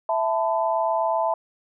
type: chord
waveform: sine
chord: E suspended fourth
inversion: none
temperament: equal with one note detuned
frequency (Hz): 659.3 / 880 / 1007.9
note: E5 / A5 / B5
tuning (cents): 0 / 0 / +35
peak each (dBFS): -23 / -24 / -27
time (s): 0.09-1.34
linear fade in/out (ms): 2
effects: none